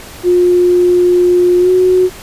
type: tone with pitch glide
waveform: sine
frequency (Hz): 356.3 to 368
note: F4 to F#4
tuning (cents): +35 to -9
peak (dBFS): -6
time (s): 0.23-2.1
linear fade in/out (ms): 50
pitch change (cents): +56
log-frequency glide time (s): 1.6-1.7
effects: pink hiss -32 dBFS RMS until 2.22 s + resampled to 32000 Hz